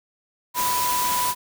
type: tone in noise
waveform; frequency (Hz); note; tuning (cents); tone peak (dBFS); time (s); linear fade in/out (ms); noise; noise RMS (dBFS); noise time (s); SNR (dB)
sine; 987.8; B5; 0; -22; 0.54-1.35; 50; white; -26; 0.54-1.35; +1
effects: none